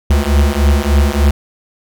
square beating tone pair, 69.6 / 73 Hz, C#2 / D2, +8 / -10 cents, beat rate 3.4 Hz, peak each -13 dBFS, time 0.1-1.31 s, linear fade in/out 5 ms, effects none

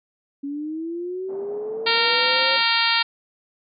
sine linear sweep, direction up, 277.2 to 539 Hz, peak -26 dBFS, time 0.43-2.57 s, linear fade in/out 10 ms
white band-pass noise, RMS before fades -42 dBFS, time 1.28-2.63 s, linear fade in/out 20 ms, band 190 to 760 Hz, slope 24 dB/octave
harmonic tone, 461.2 Hz, A#4, 19 cents flat, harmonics 2 / 3 / 4 / 5 / 6 / 7 / 8 / 9 / 10, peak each -26 / -26 / -26 / -26 / -26 / -26 / -26 / -26 / -26 dBFS, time 1.86-3.03 s, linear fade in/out 10 ms
effects none

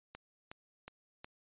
click train, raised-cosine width 0.3 ms, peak -30 dBFS, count 4, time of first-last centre 0.15-1.245 s, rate 2.74 Hz, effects resampled to 8000 Hz

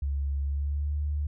sine tone with pitch glide, 69.9 to 73.59 Hz, C#2 to D2, +15 to +4 cents, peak -26 dBFS, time 0.02-1.27 s, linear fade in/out 5 ms, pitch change +89 cents, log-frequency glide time 0.43-0.95 s, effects none

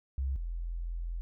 sine tone pair in turn, 66.6 / 42.49 Hz, C2 / F1, +31 / -47 cents, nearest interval minor sixth, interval 778 cents, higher first, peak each -29 / -33 dBFS, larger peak first, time 0.18-0.36 / 0.36-1.21 s, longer second, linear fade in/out 0 ms, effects none

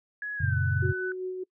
sine tone with pitch glide, 1681 to 1497.6 Hz, G#6 to F#6, +20 to +20 cents, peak -31 dBFS, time 0.22-1.12 s, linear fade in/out 2 ms, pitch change -200 cents, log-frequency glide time 0.36-0.57 s
sine chord, F# major, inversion none, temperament equal, 92.5 / 116.54 / 138.59 Hz, F#2 / A#2 / C#3, 0 / 0 / 0 cents, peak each -27 / -29 / -29 dBFS, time 0.4-0.93 s, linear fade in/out 10 ms
sine tone with tremolo, 370 Hz, F#4, in tune, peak -29 dBFS, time 0.82-1.44 s, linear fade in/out 10 ms, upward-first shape sine, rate 5.1 Hz, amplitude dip 35%
effects noise-tail reverb RT60 0.1 s tail -24 dB re dry

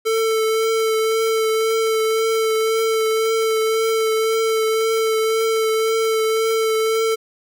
square tone with vibrato, 443.9 Hz, A4, 15 cents sharp, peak -17 dBFS, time 0.05-7.16 s, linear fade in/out 20 ms, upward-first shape triangle, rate 1.9 Hz, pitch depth 18 cents each way, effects none

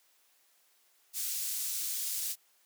pink high-pass noise, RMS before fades -35 dBFS, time 1.13-2.36 s, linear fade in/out 50 ms, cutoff 6500 Hz, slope 12 dB/octave, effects white hiss -68 dBFS RMS until 2.65 s + high-pass 400 Hz 12 dB/octave

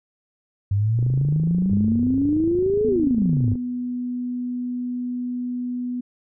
sine exponential two-way sweep, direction up then down, 97 to 438.7 to 97 Hz, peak -17 dBFS, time 0.71-3.54 s, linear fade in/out 5 ms, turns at 2.87 s
click train, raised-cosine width 3 ms, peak -20 dBFS, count 70, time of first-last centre 0.99-3.555 s, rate 26.9 Hz
sine tone with exponential decay, 98 Hz, G2, in tune, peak -21 dBFS, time 1.71-3.97 s, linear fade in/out 0 ms, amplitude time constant 490 ms
sine tone, 246.9 Hz, B3, in tune, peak -24 dBFS, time 2.84-6.01 s, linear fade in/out 10 ms
effects none

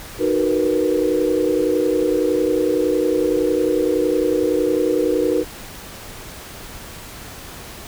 sine chord, B major seventh, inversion first, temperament just, 308.7 / 370.4 / 463 / 493.9 Hz, D#4 / F#4 / A#4 / B4, -14 / +2 / -12 / 0 cents, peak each -21 dBFS, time 0.18-5.45 s, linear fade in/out 50 ms, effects pink hiss -36 dBFS RMS until 7.87 s

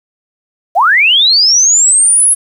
sine linear sweep, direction up, 608 to 10820 Hz, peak -5 dBFS, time 0.75-2.35 s, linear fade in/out 20 ms, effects 7-bit

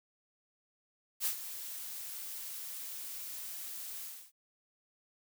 blue noise with ADSR envelope, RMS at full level -31 dBFS, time 1.2-4.32 s, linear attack 54 ms, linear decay 96 ms, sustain -12 dB, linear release 300 ms, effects none

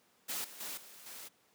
white noise with level steps, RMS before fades -38 / -51 / -42 / -54 / -48 dBFS, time 0.28-1.29 s, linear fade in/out 20 ms, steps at 0.44 / 0.6 / 0.77 / 1.06 s, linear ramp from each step 5 ms, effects pink hiss -69 dBFS RMS until 1.54 s + high-pass 200 Hz 12 dB/octave

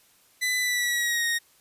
sawtooth tone with pitch glide, 2000 to 1866.1 Hz, B6 to A#6, +21 to +1 cents, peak -20 dBFS, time 0.41-1.39 s, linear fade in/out 20 ms, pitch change -120 cents, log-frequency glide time 0.59-1.26 s, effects white hiss -60 dBFS RMS until 1.6 s + resampled to 32000 Hz

